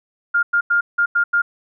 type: tone bursts at uneven times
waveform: sine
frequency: 1408 Hz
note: F6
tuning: 14 cents sharp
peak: -13 dBFS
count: 6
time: 0.34-0.43 / 0.53-0.61 / 0.7-0.81 / 0.98-1.06 / 1.15-1.24 / 1.33-1.42 s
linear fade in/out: 10 ms
effects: none